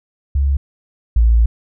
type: tone pair in turn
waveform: sine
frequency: 69.3 / 57.03 Hz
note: C#2 / A#1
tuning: 0 / -37 cents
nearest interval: minor third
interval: 337 cents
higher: first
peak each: -12 / -8 dBFS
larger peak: second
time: 0.35-0.57 / 1.16-1.46 s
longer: second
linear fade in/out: 5 ms
effects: none